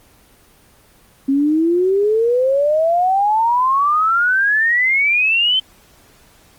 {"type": "exponential sweep", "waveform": "sine", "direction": "up", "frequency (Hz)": [268, 3118], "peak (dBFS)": -12, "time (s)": [1.28, 5.6], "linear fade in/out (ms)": 10, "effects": ["pink hiss -50 dBFS RMS until 6.58 s", "Opus 24 kbps"]}